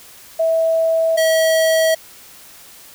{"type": "tone pair in turn", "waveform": ["sine", "square"], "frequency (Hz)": [652, 644.1], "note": ["E5", "E5"], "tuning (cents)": [-19, -40], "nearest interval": "unison", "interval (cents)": 21, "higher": "first", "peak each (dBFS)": -13, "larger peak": "neither", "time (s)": [[0.39, 1.17], [1.17, 1.95]], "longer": "neither", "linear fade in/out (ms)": 10, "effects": ["white hiss -42 dBFS RMS until 2.94 s"]}